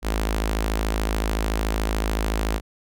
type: tone with notch filter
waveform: sawtooth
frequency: 53.7 Hz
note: A1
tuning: 41 cents flat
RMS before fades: -24 dBFS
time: 0.02-2.61 s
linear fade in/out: 50 ms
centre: 110 Hz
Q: 0.62
effects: none